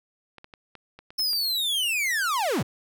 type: clicks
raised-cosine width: 0.3 ms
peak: -28 dBFS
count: 8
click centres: 0.383 / 0.444 / 0.538 / 0.753 / 0.99 / 1.105 / 1.195 / 1.332 s
type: linear sweep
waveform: 45% pulse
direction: down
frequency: 5300 to 79.1 Hz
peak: -23 dBFS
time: 1.18-2.63 s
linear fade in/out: 10 ms
effects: none